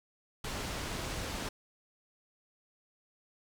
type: low-pass noise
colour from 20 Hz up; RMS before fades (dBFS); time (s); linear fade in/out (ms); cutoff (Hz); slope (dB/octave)
pink; -38; 0.44-1.49; 5; 8100; 12
effects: none